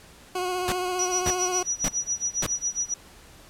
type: tone with vibrato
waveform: 20% pulse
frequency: 363.8 Hz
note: F#4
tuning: 29 cents flat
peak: -21 dBFS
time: 0.35-1.63 s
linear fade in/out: 5 ms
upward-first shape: triangle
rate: 15 Hz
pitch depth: 34 cents each way
type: noise bursts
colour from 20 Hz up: pink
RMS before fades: -27 dBFS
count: 4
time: 0.68-2.464 s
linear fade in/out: 0 ms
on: 41 ms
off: 540 ms
type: tone with tremolo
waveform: sine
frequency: 5840 Hz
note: F#8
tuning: 24 cents flat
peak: -22 dBFS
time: 0.99-2.94 s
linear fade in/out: 2 ms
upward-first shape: sine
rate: 7.3 Hz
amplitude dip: 95%
effects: pink hiss -50 dBFS RMS until 3.49 s + low-pass 12000 Hz 12 dB/octave